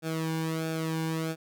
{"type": "tone with flanger", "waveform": "sawtooth", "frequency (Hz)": 161, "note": "E3", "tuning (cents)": -41, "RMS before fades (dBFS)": -31, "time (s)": [0.02, 1.36], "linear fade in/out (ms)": 50, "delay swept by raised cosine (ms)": [0.99, 1.57], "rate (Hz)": 1.5, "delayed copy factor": -0.75, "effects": []}